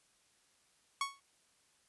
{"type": "tone with exponential decay", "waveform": "sawtooth", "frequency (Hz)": 1108.7, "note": "C#6", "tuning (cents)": 0, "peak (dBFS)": -26, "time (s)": [1.01, 1.2], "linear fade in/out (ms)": 2, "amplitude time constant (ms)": 41, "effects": ["white hiss -71 dBFS RMS until 1.88 s", "resampled to 24000 Hz"]}